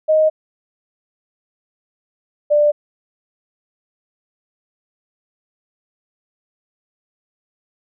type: tone pair in turn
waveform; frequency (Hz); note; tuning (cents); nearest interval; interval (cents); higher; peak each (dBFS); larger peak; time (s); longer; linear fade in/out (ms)
sine; 624 / 591.9; D#5 / D5; +5 / +13; minor second; 92; first; -10; neither; 0.08-0.3 / 2.5-2.72; neither; 20
effects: none

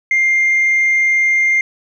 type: tone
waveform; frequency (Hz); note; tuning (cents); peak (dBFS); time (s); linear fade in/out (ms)
sine; 2107; C7; +12; -9; 0.11-1.61; 2
effects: tanh soft clip ceiling -8 dBFS

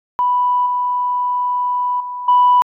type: tone with level steps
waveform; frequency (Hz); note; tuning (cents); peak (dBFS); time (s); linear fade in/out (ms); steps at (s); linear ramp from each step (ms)
sine; 987.8; B5; 0; -12 / -15 / -23 / -7; 0.19-2.62; 0; 0.66 / 2 / 2.28; 5
effects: tanh soft clip ceiling -4 dBFS

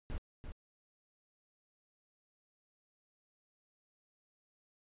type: noise with echo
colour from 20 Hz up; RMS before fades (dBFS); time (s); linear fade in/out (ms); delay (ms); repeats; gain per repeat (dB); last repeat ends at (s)
brown; -38; 0.1-0.18; 0; 340; 1; -6; 0.52
effects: resampled to 8000 Hz

